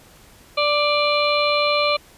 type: harmonic tone with a mistuned harmonic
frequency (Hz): 587.3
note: D5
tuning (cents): 0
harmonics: 1 / 2 / 4 / 5 / 6 / 7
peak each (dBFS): -20 / -22 / -23 / -30 / -30 / -25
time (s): 0.57-1.97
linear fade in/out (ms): 10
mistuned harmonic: 4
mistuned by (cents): +21
effects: pink hiss -49 dBFS RMS until 2.17 s + resampled to 32000 Hz